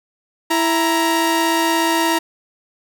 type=tone pair together; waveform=sawtooth; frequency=331.2 / 936.8 Hz; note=E4 / A#5; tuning=+8 / +8 cents; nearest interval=octave + tritone; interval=1800 cents; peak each=-14 dBFS; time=0.5-2.19 s; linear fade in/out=10 ms; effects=none